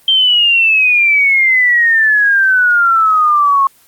sine exponential sweep, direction down, 3161 to 1084 Hz, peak -7 dBFS, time 0.08-3.67 s, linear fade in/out 2 ms, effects white hiss -48 dBFS RMS until 3.87 s + Opus 24 kbps

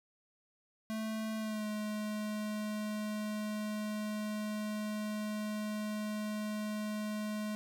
square tone with pitch glide, 219.2 to 212.1 Hz, A3 to G#3, -6 to +37 cents, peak -36 dBFS, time 0.9-7.55 s, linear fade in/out 0 ms, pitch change -57 cents, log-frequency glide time 1.38-1.66 s, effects none

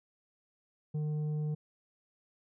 sine tone with tanh clipping, 151.6 Hz, D#3, 45 cents flat, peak -32 dBFS, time 0.94-1.55 s, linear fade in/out 10 ms, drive 6 dB, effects none

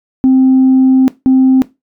sine tone pair in turn, 261.6 / 261.6 Hz, C4 / C4, 0 / 0 cents, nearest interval unison, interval 0 cents, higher neither, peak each -3 dBFS, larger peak neither, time 0.24-1.08 / 1.26-1.62 s, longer first, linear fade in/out 0 ms, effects noise-tail reverb RT60 0.2 s tail -18 dB re dry + tanh soft clip ceiling -2 dBFS

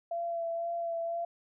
sine tone with vibrato, 676 Hz, E5, 43 cents sharp, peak -31 dBFS, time 0.11-1.25 s, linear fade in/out 5 ms, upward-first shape sine, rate 2 Hz, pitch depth 19 cents each way, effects none

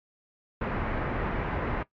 pink low-pass noise, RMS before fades -30 dBFS, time 0.61-1.83 s, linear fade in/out 5 ms, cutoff 2000 Hz, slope 24 dB/octave, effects noise-tail reverb RT60 0.1 s tail -17 dB re dry + MP3 48 kbps

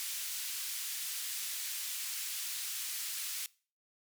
white band-pass noise, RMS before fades -39 dBFS, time 0-3.46 s, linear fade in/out 0 ms, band 2200 to 15000 Hz, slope 12 dB/octave, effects noise-tail reverb RT60 0.4 s tail -22 dB re dry

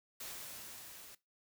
white noise with level ramp, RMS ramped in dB -45 to -54 dBFS, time 0.2-1.15 s, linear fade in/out 5 ms, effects noise-tail reverb RT60 0.2 s tail -18 dB re dry

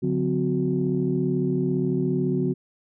sine tone cluster, 143.1 / 180.9 / 255.2 / 368.4 Hz, D3 / F#3 / C4 / F#4, -45 / -39 / -43 / -7 cents, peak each -26 dBFS, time 0.02-2.54 s, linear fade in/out 20 ms, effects tanh soft clip ceiling -11 dBFS

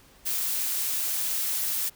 blue noise, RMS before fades -28 dBFS, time 0.25-1.9 s, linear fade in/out 20 ms, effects pink hiss -56 dBFS RMS until 1.95 s

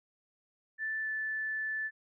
sine tone with pitch glide, 1760 to 1749.9 Hz, A6 to A6, 0 to -10 cents, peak -32 dBFS, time 0.78-1.91 s, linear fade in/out 50 ms, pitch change -10 cents, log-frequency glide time 1.02-1.07 s, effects none

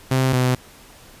sawtooth tone pair in turn, 130.81 / 126.87 Hz, C3 / B2, 0 / +47 cents, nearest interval minor second, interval 53 cents, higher first, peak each -12 dBFS, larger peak neither, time 0.11-0.33 / 0.33-0.55 s, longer neither, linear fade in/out 5 ms, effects pink hiss -46 dBFS RMS until 1.2 s + resampled to 32000 Hz

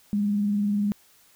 sine tone with vibrato, 205.2 Hz, G#3, 21 cents flat, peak -21 dBFS, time 0.13-0.92 s, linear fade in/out 0 ms, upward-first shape sine, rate 20 Hz, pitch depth 43 cents each way, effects white hiss -58 dBFS RMS until 1.35 s

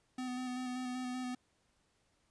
square tone with vibrato, 252 Hz, B3, 35 cents sharp, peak -38 dBFS, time 0.18-1.35 s, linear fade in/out 5 ms, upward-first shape square, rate 5.2 Hz, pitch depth 17 cents each way, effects pink hiss -75 dBFS RMS until 2.3 s + resampled to 22050 Hz

